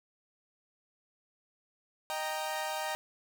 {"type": "chord", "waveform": "sawtooth", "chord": "Eb major", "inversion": "none", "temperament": "equal with one note detuned", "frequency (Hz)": [620.5, 784, 932.3], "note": ["Eb5", "G5", "Bb5"], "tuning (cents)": [-5, 0, 0], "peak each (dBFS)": -34, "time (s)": [2.1, 2.95], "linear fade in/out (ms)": 0, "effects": []}